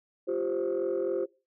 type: chord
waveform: sine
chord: F suspended second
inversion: none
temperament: just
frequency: 349.2 / 392.9 / 523.8 Hz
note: F4 / G4 / C5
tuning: 0 / +4 / +2 cents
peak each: -30 dBFS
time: 0.27-1.26 s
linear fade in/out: 20 ms
effects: noise-tail reverb RT60 0.3 s tail -21 dB re dry + tanh soft clip ceiling -22 dBFS